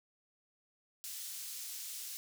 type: high-pass noise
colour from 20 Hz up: pink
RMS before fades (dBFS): -44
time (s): 1.04-2.17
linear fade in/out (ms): 0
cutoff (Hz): 5100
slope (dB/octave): 12
effects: none